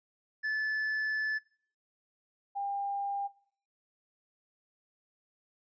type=tone pair in turn; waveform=triangle / sine; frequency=1737 / 800.1 Hz; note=A6 / G5; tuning=-23 / +35 cents; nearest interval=octave + minor second; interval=1342 cents; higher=first; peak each=-28 / -32 dBFS; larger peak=first; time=0.43-1.39 / 2.55-3.28 s; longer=first; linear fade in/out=20 ms; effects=noise-tail reverb RT60 0.5 s tail -18 dB re dry + resampled to 16000 Hz